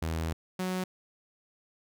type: tone pair in turn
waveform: sawtooth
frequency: 81.1 / 184.66 Hz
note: E2 / F#3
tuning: -28 / -3 cents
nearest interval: octave + major second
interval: 1425 cents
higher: second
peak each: -26 dBFS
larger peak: neither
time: 0.02-0.33 / 0.59-0.84 s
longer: first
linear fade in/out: 5 ms
effects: none